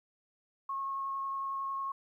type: tone with vibrato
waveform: sine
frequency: 1089 Hz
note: C#6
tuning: 31 cents flat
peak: -33 dBFS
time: 0.69-1.92 s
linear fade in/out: 5 ms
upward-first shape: triangle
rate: 11 Hz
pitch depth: 10 cents each way
effects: 12-bit